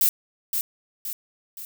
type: noise with echo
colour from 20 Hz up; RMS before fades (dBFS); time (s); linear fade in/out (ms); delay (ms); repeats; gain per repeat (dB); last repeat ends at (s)
violet; -19; 0.01-0.09; 2; 520; 3; -6; 1.65
effects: none